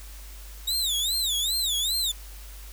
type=tone with vibrato; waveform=sawtooth; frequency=3729 Hz; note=A#7; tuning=in tune; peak=-21 dBFS; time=0.67-2.12 s; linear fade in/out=10 ms; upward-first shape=sine; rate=2.5 Hz; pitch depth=200 cents each way; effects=added 50 Hz sine -40 dBFS peak until 2.72 s + white hiss -48 dBFS RMS until 2.72 s